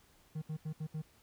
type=tone bursts at uneven times; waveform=triangle; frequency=155.5 Hz; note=D#3; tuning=1 cent flat; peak=-34 dBFS; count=5; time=0.35-0.42 / 0.49-0.57 / 0.65-0.73 / 0.8-0.87 / 0.94-1.02 s; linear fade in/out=10 ms; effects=pink hiss -66 dBFS RMS until 1.22 s

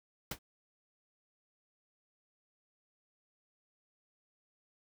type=noise with exponential decay; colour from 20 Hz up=pink; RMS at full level=-32 dBFS; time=0.31-0.39 s; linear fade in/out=5 ms; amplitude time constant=17 ms; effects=none

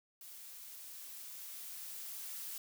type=noise with level ramp; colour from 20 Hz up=blue; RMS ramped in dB=-52 to -44 dBFS; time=0.21-2.58 s; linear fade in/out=2 ms; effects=none

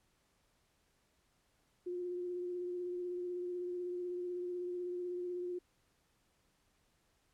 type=tone with vibrato; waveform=sine; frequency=356.3 Hz; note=F4; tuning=35 cents sharp; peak=-37 dBFS; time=1.86-5.59 s; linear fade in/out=10 ms; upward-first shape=triangle; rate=16 Hz; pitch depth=23 cents each way; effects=pink hiss -75 dBFS RMS until 7.33 s + low-pass 12000 Hz 12 dB/octave

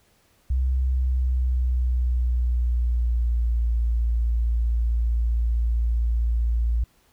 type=tone with pitch glide; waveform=sine; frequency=64.4 to 57.71 Hz; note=C2 to A#1; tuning=-27 to -17 cents; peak=-19 dBFS; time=0.5-6.84 s; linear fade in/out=5 ms; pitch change=-190 cents; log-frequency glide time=0.81-3.7 s; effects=pink hiss -62 dBFS RMS until 7.12 s

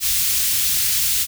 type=band-stop noise; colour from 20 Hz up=white; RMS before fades=-19 dBFS; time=0-1.27 s; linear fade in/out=50 ms; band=110 to 2700 Hz; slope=12 dB/octave; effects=none

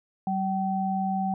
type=tone pair together; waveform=sine; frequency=191.4 / 766.4 Hz; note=G3 / G5; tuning=-41 / -39 cents; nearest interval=2 octaves; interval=2402 cents; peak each=-27 dBFS; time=0.27-1.34 s; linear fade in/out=2 ms; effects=none

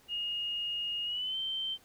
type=tone with pitch glide; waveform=sine; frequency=2856 to 3114 Hz; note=F7 to G7; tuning=+38 to -12 cents; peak=-32 dBFS; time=0.08-1.78 s; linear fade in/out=50 ms; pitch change=+150 cents; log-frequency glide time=1.04-1.38 s; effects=pink hiss -62 dBFS RMS until 1.84 s

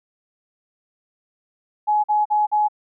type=tone bursts; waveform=sine; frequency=843 Hz; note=G#5; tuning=26 cents sharp; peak=-15 dBFS; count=4; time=1.87-2.685 s; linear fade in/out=20 ms; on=170 ms; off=45 ms; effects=none

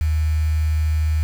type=tone with quantisation; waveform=sine; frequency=77.7 Hz; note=D#2; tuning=2 cents flat; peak=-16 dBFS; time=0.01-1.23 s; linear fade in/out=0 ms; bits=6; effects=none

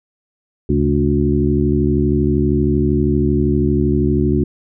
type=harmonic tone with a mistuned harmonic; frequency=72.7 Hz; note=D2; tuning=17 cents flat; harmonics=1 / 2 / 3 / 4 / 5; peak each=-19 / -19 / -19 / -19 / -19 dBFS; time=0.69-4.44 s; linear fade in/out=5 ms; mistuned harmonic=2; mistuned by=-94 cents; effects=none

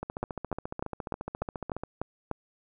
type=two click trains; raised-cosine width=1 ms; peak=-16 / -20 dBFS; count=8 / 27; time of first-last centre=0.23-2.313 / 0.03-1.836 s; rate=3.36 / 14.4 Hz; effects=none

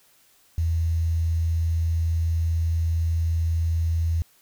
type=tone with quantisation; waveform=sine; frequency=82.41 Hz; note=E2; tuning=in tune; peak=-20 dBFS; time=0.58-4.22 s; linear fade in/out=0 ms; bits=8; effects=white hiss -59 dBFS RMS until 4.41 s

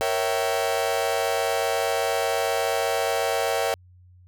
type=chord; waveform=40% pulse; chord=A# diminished seventh; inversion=none; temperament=equal with one note detuned; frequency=466.2 / 554.4 / 659.3 / 773.6 Hz; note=A#4 / C#5 / E5 / G5; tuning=0 / 0 / 0 / -23 cents; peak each=-27 dBFS; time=0.01-3.74 s; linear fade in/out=0 ms; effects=added 90 Hz sine -49 dBFS peak until 4.27 s

